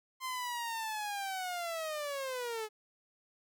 sawtooth linear sweep, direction down, 1046.5 to 422.6 Hz, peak -32 dBFS, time 0.2-2.69 s, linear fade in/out 50 ms, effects none

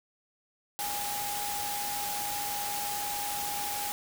sine tone in noise, 821 Hz, G#5, 20 cents flat, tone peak -35 dBFS, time 0.79-3.92 s, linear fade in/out 0 ms, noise white, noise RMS -35 dBFS, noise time 0.79-3.92 s, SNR -3 dB, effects none

